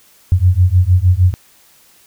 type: beating tone pair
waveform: sine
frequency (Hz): 87.8 / 94.3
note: F2 / F#2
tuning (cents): +10 / +33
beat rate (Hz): 6.5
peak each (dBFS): -11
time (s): 0.32-1.34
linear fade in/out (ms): 0
effects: white hiss -49 dBFS RMS until 2.06 s